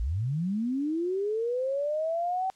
sine linear sweep, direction up, 49.28 to 769 Hz, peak -26 dBFS, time 0-2.5 s, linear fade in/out 0 ms, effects white hiss -62 dBFS RMS until 2.55 s + low-pass 7000 Hz 12 dB/octave

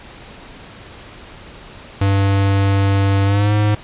square tone with pitch glide, 98.5 to 104.96 Hz, G2 to G#2, +9 to +19 cents, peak -13 dBFS, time 2.01-3.75 s, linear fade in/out 5 ms, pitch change +110 cents, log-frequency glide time 3.25-3.53 s, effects pink hiss -38 dBFS RMS until 3.83 s + resampled to 8000 Hz

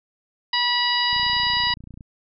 harmonic tone, 972 Hz, B5, 28 cents flat, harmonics 1 / 2 / 3 / 4 / 5, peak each -25 / -25 / -25 / -25 / -25 dBFS, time 0.53-1.74 s, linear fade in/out 5 ms
click train, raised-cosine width 5 ms, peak -28 dBFS, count 27, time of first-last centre 1.13-2.008 s, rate 29.6 Hz
effects none

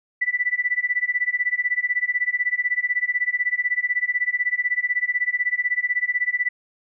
sine tone with tremolo, 1975.5 Hz, B6, in tune, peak -16 dBFS, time 0.21-6.49 s, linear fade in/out 10 ms, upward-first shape sine, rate 16 Hz, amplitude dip 95%, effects none

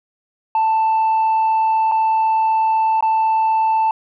sine tone with dropouts, 884 Hz, A5, 8 cents sharp, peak -11 dBFS, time 0.55-3.91 s, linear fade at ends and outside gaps 2 ms, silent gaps 1.915-1.919 / 3.008-3.025 s, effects tanh soft clip ceiling -12 dBFS

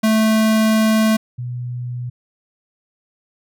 square / sine tone pair in turn, 219 / 122.91 Hz, A3 / B2, -8 / -8 cents, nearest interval minor seventh, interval 1000 cents, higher first, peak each -13 / -23 dBFS, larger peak first, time 0.03-1.17 / 1.38-2.1 s, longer first, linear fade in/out 10 ms, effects none

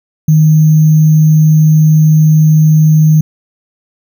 sine tone with sample-and-hold, 155.56 Hz, D#3, in tune, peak -3 dBFS, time 0.28-3.21 s, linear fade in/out 5 ms, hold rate 6300 Hz, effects none

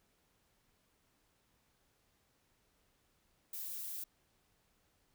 violet noise, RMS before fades -43 dBFS, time 3.53-4.04 s, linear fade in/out 5 ms, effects pink hiss -75 dBFS RMS until 5.14 s

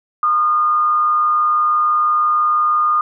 sine tone with frequency modulation, 1221 Hz, D#6, 33 cents flat, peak -12 dBFS, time 0.23-3.01 s, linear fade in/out 2 ms, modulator 152 Hz, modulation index 0.24, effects none

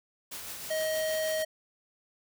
white noise with tremolo, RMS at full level -39 dBFS, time 0.31-1.43 s, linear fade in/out 10 ms, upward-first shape triangle, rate 6.4 Hz, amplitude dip 40%
square tone, 630 Hz, D#5, 21 cents sharp, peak -29 dBFS, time 0.7-1.45 s, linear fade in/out 10 ms
effects none

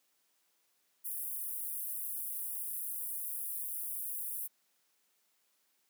pink high-pass noise, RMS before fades -39 dBFS, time 1.04-4.48 s, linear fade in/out 20 ms, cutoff 10000 Hz, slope 48 dB/octave, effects white hiss -75 dBFS RMS until 5.89 s + high-pass 200 Hz 12 dB/octave

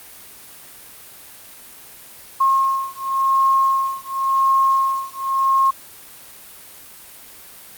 sine beating tone pair, 1076 / 1076.92 Hz, C6 / C6, +48 / +50 cents, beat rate 0.92 Hz, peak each -18 dBFS, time 2.4-5.71 s, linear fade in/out 10 ms, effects white hiss -41 dBFS RMS until 7.77 s + Opus 32 kbps

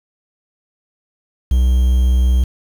triangle tone with quantisation, 62.9 Hz, B1, 32 cents sharp, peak -8 dBFS, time 1.51-2.44 s, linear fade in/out 5 ms, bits 6, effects none

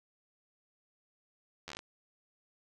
slowing click train, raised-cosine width 0.2 ms, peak -25 dBFS, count 8, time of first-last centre 1.68-1.791 s, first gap 11 ms, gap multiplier 1.12, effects none

